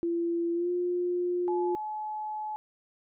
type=tone with pitch glide; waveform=sine; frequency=339.8 to 354.8 Hz; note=F4 to F4; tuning=-47 to +27 cents; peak=-26 dBFS; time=0.03-1.75 s; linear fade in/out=0 ms; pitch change=+74 cents; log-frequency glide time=0.54-0.7 s
type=tone; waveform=sine; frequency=855 Hz; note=A5; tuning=50 cents flat; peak=-32 dBFS; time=1.48-2.56 s; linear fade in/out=0 ms
effects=none